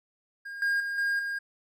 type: tone with level steps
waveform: triangle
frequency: 1619 Hz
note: G#6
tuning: 45 cents flat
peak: -35 / -22 / -28 / -23 / -28 dBFS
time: 0.45-1.39 s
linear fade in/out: 10 ms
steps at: 0.62 / 0.8 / 0.98 / 1.19 s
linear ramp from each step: 2 ms
effects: none